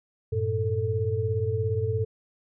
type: tone cluster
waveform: sine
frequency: 96.2 / 113.3 / 442.4 Hz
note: G2 / A#2 / A4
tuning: -32 / -49 / +9 cents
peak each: -28 dBFS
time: 0.32-2.05 s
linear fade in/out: 10 ms
effects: none